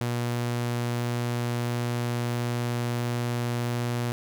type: tone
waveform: sawtooth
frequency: 120.1 Hz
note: B2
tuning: 48 cents flat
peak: -22 dBFS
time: 0.01-4.12 s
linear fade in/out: 0 ms
effects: none